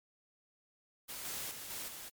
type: noise with level steps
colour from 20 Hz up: white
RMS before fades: -44 / -41 / -46 / -42 / -47 dBFS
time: 1.08-2.1 s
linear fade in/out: 20 ms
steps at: 1.25 / 1.51 / 1.7 / 1.88 s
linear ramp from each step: 2 ms
effects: MP3 96 kbps